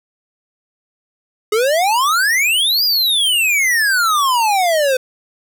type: exponential two-way sweep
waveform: square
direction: up then down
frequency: 411.4 to 4978 to 504 Hz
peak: -13 dBFS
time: 1.52-4.97 s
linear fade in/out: 5 ms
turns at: 2.84 s
effects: none